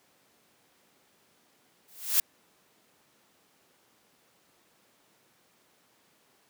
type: noise with exponential growth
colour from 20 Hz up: blue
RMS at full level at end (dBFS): -20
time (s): 1.88-2.2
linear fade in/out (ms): 2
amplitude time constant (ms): 68
effects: pink hiss -65 dBFS RMS until 6.49 s + high-pass 200 Hz 12 dB/octave